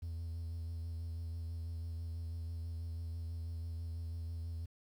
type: tone with vibrato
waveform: triangle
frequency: 83.3 Hz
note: E2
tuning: 19 cents sharp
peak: -36 dBFS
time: 0.02-4.66 s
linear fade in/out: 10 ms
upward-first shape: sine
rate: 6.1 Hz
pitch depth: 26 cents each way
effects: tanh soft clip ceiling -33 dBFS + 11-bit